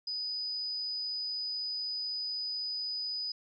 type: tone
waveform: sine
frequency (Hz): 4978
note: D#8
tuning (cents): 0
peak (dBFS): -33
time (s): 0.07-3.32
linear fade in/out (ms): 5
effects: none